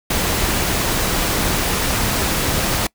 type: noise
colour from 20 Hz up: pink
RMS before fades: -19 dBFS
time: 0.1-2.87 s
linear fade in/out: 5 ms
effects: noise-tail reverb RT60 0.1 s tail -24 dB re dry